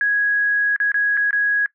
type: tone with dropouts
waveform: sine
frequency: 1661.2 Hz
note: G#6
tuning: in tune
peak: -15 dBFS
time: 0.01-1.66 s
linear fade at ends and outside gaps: 1 ms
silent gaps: 0.762-0.801 / 0.918-0.943 / 1.17-1.174 / 1.308-1.329 s
effects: noise-tail reverb RT60 0.1 s tail -20 dB re dry